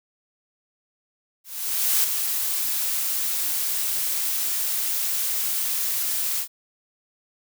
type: noise with ADSR envelope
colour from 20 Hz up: blue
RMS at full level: -19 dBFS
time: 1.44-6.48 s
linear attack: 600 ms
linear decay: 4 ms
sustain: -6 dB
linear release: 86 ms
effects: none

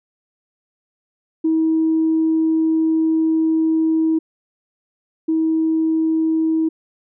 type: tone pair in turn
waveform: sine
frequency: 320.5 / 320.5 Hz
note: E4 / E4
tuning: -49 / -49 cents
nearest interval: unison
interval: 0 cents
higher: neither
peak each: -13 / -14 dBFS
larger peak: first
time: 1.44-4.19 / 5.28-6.69 s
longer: first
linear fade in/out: 10 ms
effects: tanh soft clip ceiling -9 dBFS

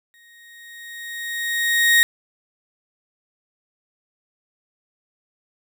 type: tone with exponential growth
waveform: 35% pulse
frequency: 1870 Hz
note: A#6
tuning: 5 cents sharp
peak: -9 dBFS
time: 0.14-2.03 s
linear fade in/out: 0 ms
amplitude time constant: 410 ms
effects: none

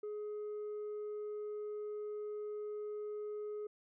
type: tone with tanh clipping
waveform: sine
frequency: 420 Hz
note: G#4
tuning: 19 cents sharp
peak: -40 dBFS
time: 0.03-3.67 s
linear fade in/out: 5 ms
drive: 2 dB
effects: none

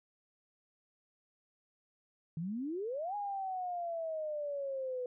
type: exponential two-way sweep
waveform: sine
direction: up then down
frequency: 154 to 830.6 to 493.7 Hz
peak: -35 dBFS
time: 2.37-5.06 s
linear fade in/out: 2 ms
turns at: 3.15 s
effects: none

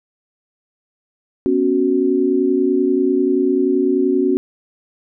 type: chord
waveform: sine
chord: B suspended second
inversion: none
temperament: equal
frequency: 246.9 / 277.2 / 370 Hz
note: B3 / C#4 / F#4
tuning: 0 / 0 / 0 cents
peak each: -21 / -17 / -16 dBFS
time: 1.46-4.37 s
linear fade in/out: 0 ms
effects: none

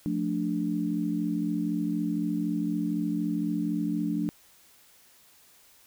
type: chord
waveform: sine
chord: D minor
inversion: first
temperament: just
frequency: 176.2 / 220.2 / 293.7 Hz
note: F3 / A3 / D4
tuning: +16 / +2 / 0 cents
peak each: -31 / -31 / -29 dBFS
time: 0.06-4.29 s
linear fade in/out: 0 ms
effects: white hiss -58 dBFS RMS until 5.86 s

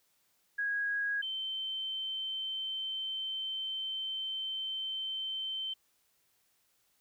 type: tone pair in turn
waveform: sine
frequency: 1649 / 3096 Hz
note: G#6 / G7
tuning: -13 / -22 cents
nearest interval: major seventh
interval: 1091 cents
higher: second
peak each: -30 / -34 dBFS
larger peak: first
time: 0.58-1.22 / 1.22-5.74 s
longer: second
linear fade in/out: 10 ms
effects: white hiss -73 dBFS RMS until 7 s

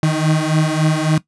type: beating tone pair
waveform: 35% pulse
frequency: 154.6 / 158.2 Hz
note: D#3 / D#3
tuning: -11 / +29 cents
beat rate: 3.6 Hz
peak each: -14 / -16 dBFS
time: 0.03-1.18 s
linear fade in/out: 2 ms
effects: noise-tail reverb RT60 0.1 s tail -17 dB re dry + resampled to 24000 Hz

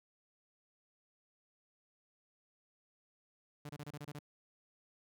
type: tone bursts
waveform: sawtooth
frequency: 146.83 Hz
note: D3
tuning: in tune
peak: -40 dBFS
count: 8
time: 3.65-4.191 s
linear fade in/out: 5 ms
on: 44 ms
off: 27 ms
effects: none

